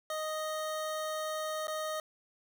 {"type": "tone with dropouts", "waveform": "25% pulse", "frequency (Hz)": 622.3, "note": "D#5", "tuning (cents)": 0, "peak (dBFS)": -30, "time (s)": [0.1, 2], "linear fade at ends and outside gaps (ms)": 2, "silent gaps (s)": [1.671, 1.68], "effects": []}